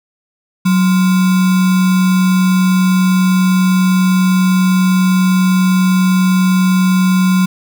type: tone with sample-and-hold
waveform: sine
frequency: 185 Hz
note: F#3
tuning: in tune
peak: -8 dBFS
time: 0.65-7.46 s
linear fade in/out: 10 ms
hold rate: 1225 Hz
effects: none